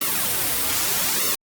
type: noise with flanger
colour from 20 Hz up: white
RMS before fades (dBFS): -22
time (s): 0.01-1.35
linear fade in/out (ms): 5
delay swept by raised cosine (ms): 1.2 to 5.5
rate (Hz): 0.8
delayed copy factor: -0.95
effects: Opus 32 kbps